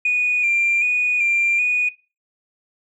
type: tone with vibrato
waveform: sine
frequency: 2422 Hz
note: D#7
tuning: 47 cents flat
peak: -14 dBFS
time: 0.05-1.89 s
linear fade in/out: 5 ms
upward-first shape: square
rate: 1.3 Hz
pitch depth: 32 cents each way
effects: noise-tail reverb RT60 0.3 s tail -20 dB re dry + tanh soft clip ceiling -11 dBFS